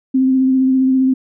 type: tone with vibrato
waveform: sine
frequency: 261.8 Hz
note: C4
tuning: 1 cent sharp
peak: -10 dBFS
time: 0.14-1.14 s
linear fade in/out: 10 ms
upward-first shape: triangle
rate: 15 Hz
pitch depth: 23 cents each way
effects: none